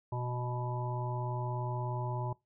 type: harmonic tone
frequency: 123.3 Hz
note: B2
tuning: 2 cents flat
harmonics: 1 / 3 / 5 / 7 / 8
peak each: -34 / -43 / -44 / -42 / -43 dBFS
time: 0.12-2.33 s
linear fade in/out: 5 ms
effects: noise-tail reverb RT60 0.2 s tail -22 dB re dry